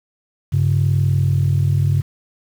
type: tone pair together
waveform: sine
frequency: 98 / 138.59 Hz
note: G2 / C#3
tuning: 0 / 0 cents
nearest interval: tritone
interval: 600 cents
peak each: -15 dBFS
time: 0.52-2.02 s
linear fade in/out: 20 ms
effects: tanh soft clip ceiling -8 dBFS + 7-bit